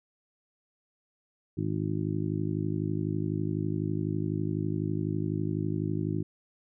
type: harmonic tone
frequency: 52 Hz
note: G#1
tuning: 3 cents sharp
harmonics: 2 / 3 / 4 / 5 / 6 / 7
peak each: -33 / -32 / -38 / -38 / -34 / -38 dBFS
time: 1.57-6.23 s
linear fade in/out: 10 ms
effects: none